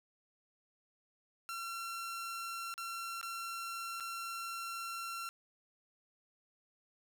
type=tone with dropouts; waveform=sawtooth; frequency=1361 Hz; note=F6; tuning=45 cents flat; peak=-36 dBFS; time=1.49-5.29 s; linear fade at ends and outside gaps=0 ms; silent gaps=2.74-2.779 / 3.213-3.229 / 4-4.006 s; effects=none

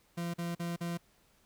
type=tone bursts; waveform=40% pulse; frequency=171.2 Hz; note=F3; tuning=34 cents flat; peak=-33 dBFS; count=4; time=0.17-0.976 s; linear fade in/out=10 ms; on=170 ms; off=42 ms; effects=pink hiss -68 dBFS RMS until 1.45 s

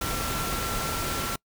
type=tone in noise; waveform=sine; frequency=1353 Hz; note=E6; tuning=45 cents sharp; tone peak=-34 dBFS; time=0.01-1.36 s; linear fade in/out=5 ms; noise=pink; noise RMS=-30 dBFS; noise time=0.01-1.36 s; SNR=-7 dB; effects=noise-tail reverb RT60 0.1 s tail -25 dB re dry

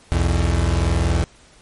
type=tone pair together; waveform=35% pulse; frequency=63.3 / 84.5 Hz; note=B1 / E2; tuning=+43 / +43 cents; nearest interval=perfect fourth; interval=500 cents; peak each=-17 dBFS; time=0.12-1.24 s; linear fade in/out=0 ms; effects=pink hiss -50 dBFS RMS until 1.61 s + MP3 48 kbps

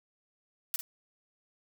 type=noise with echo; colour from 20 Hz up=blue; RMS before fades=-31 dBFS; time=0.74-0.76 s; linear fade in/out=0 ms; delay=50 ms; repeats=1; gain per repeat=-10 dB; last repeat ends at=0.81 s; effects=none

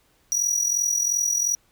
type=tone with amplitude modulation; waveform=square; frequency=5800 Hz; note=F#8; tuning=35 cents flat; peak=-18 dBFS; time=0.32-1.55 s; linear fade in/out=0 ms; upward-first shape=sine; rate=42.8 Hz; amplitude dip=65%; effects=pink hiss -63 dBFS RMS until 1.71 s

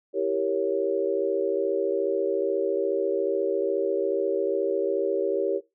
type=chord; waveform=sine; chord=E diminished seventh; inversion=none; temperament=equal; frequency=329.6 / 392 / 466.2 / 554.4 Hz; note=E4 / G4 / Bb4 / Db5; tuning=0 / 0 / 0 / 0 cents; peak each=-32 / -26 / -28 / -28 dBFS; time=0.13-5.61 s; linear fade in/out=50 ms; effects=noise-tail reverb RT60 0.2 s tail -18 dB re dry

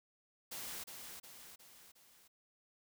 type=noise with echo; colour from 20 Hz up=white; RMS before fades=-45 dBFS; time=0.51-0.84 s; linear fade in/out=10 ms; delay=360 ms; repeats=4; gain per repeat=-5 dB; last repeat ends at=2.28 s; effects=none

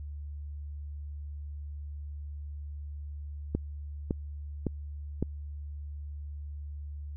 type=click train; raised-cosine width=3 ms; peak=-15 dBFS; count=4; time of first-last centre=3.55-5.226 s; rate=1.79 Hz; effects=added 73 Hz sine -37 dBFS peak until 7.16 s

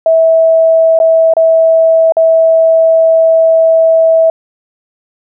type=tone with dropouts; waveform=sine; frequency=651 Hz; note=E5; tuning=22 cents flat; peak=-4 dBFS; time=0.06-4.3 s; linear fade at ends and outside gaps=2 ms; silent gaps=0.99-1 / 1.337-1.367 / 2.122-2.168 s; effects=none

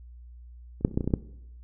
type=clicks; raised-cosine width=3 ms; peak=-29 / -7 / -28 / -28 / -29 / -11 / -16 / -22 / -13 / -26 / -8 dBFS; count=11; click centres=0.81 / 0.849 / 0.88 / 0.913 / 0.943 / 0.975 / 1.008 / 1.043 / 1.076 / 1.106 / 1.138 s; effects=noise-tail reverb RT60 0.8 s tail -18 dB re dry + added 60 Hz sine -44 dBFS peak until 1.63 s

